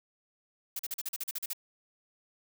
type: noise bursts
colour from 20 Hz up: blue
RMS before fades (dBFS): -35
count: 11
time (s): 0.76-1.533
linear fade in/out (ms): 5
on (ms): 33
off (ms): 41
effects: none